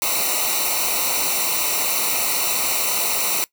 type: noise with comb filter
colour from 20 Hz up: white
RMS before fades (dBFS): -21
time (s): 0.02-3.44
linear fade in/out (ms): 0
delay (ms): 0.6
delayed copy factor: -0.85
effects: noise-tail reverb RT60 0.1 s tail -20 dB re dry